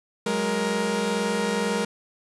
sawtooth tone cluster, 186.4 / 208.4 / 469.2 Hz, F#3 / G#3 / A#4, +13 / +6 / +11 cents, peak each -27 / -23 / -22 dBFS, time 0.26-1.85 s, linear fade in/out 5 ms, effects resampled to 24000 Hz + 8-bit

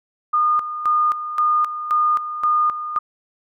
sine tone with tremolo, 1220 Hz, D#6, 34 cents flat, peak -14 dBFS, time 0.33-2.99 s, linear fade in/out 10 ms, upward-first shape square, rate 1.9 Hz, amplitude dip 70%, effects none

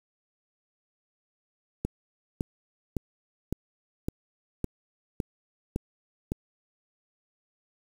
click train, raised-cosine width 3 ms, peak -15 dBFS, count 9, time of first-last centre 1.85-6.319 s, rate 1.79 Hz, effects 7-bit

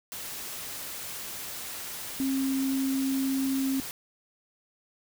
sine tone in noise, 268.1 Hz, C4, 42 cents sharp, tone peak -25 dBFS, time 2.2-3.8 s, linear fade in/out 0 ms, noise white, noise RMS -38 dBFS, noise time 0.12-3.91 s, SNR +10 dB, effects none

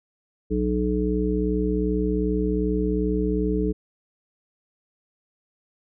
harmonic tone, 61.3 Hz, B1, 12 cents flat, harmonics 1 / 3 / 5 / 7, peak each -26 / -26 / -26 / -26 dBFS, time 0.5-3.73 s, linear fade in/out 20 ms, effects none

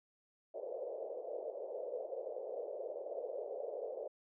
white band-pass noise, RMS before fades -43 dBFS, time 0.54-4.08 s, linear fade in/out 10 ms, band 450 to 590 Hz, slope 48 dB/octave, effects none

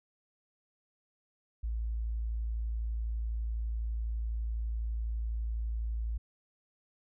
sine tone, 56 Hz, A1, 31 cents sharp, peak -31 dBFS, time 1.63-6.18 s, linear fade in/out 10 ms, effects none

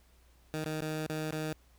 15% pulse tone with dropouts, 155.56 Hz, D#3, in tune, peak -27 dBFS, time 0.54-1.53 s, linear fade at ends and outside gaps 0 ms, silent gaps 0.643-0.659 / 0.806-0.819 / 1.065-1.098 / 1.309-1.325 s, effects added 60 Hz sine -61 dBFS peak until 1.78 s + pink hiss -67 dBFS RMS until 1.78 s

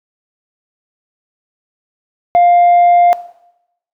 sine tone, 701 Hz, F5, 6 cents sharp, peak -3 dBFS, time 2.35-3.13 s, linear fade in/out 0 ms, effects noise-tail reverb RT60 0.8 s tail -18 dB re dry + tanh soft clip ceiling -4 dBFS

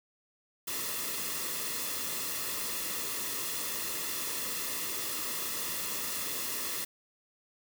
white noise with comb filter, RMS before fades -35 dBFS, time 0.67-6.85 s, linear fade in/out 10 ms, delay 1.3 ms, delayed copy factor -0.6, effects none

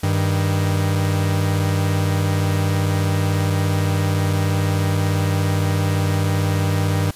45% pulse tone pair together, 98.34 / 156.1 Hz, G2 / D#3, +6 / +6 cents, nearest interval minor sixth, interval 800 cents, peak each -18 / -22 dBFS, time 0.03-7.11 s, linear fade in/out 5 ms, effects white hiss -43 dBFS RMS until 7.15 s + resampled to 32000 Hz

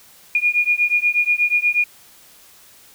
sine beating tone pair, 2431 / 2439.3 Hz, D#7 / D#7, -41 / -35 cents, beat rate 8.3 Hz, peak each -18 dBFS, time 0.35-1.84 s, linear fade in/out 2 ms, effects white hiss -48 dBFS RMS until 2.94 s

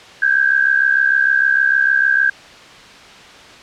sine tone pair together, 1561.4 / 1628 Hz, G6 / G#6, -7 / -35 cents, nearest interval minor second, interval 72 cents, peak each -14 dBFS, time 0.22-2.3 s, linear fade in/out 5 ms, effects white hiss -39 dBFS RMS until 3.62 s + low-pass 4000 Hz 12 dB/octave

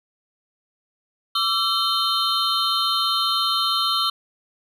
triangle tone cluster, 1159 / 1339 / 3073 / 3697 / 4172 Hz, D6 / E6 / G7 / A#7 / C8, -23 / +27 / -35 / -15 / -6 cents, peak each -24 dBFS, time 1.35-4.1 s, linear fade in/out 5 ms, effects none

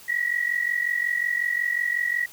sine tone pair together, 1900 / 1945.5 Hz, A#6 / B6, +33 / -27 cents, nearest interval unison, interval 40 cents, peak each -25 / -25 dBFS, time 0.08-2.26 s, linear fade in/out 10 ms, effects white hiss -47 dBFS RMS until 2.32 s

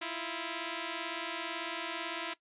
5% pulse beating tone pair, 324.9 / 342.9 Hz, E4 / F4, -25 / -32 cents, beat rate 18 Hz, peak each -27 dBFS, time 0.01-2.34 s, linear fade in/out 10 ms, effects noise-tail reverb RT60 0.1 s tail -18 dB re dry + resampled to 8000 Hz

